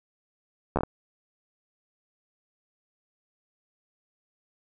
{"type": "slowing click train", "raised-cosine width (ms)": 1, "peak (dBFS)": -11, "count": 5, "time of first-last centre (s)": [0.76, 0.834], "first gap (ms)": 12, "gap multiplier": 1.3, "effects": []}